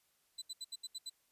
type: tone bursts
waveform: 30% pulse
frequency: 4013 Hz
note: B7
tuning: 27 cents sharp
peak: -38 dBFS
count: 7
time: 0.38-1.098 s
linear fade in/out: 10 ms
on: 40 ms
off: 73 ms
effects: white hiss -75 dBFS RMS until 1.31 s + resampled to 32000 Hz